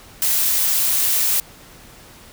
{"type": "noise", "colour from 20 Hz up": "blue", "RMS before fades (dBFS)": -18, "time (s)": [0.22, 1.4], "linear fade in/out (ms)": 0, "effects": ["pink hiss -44 dBFS RMS until 2.32 s"]}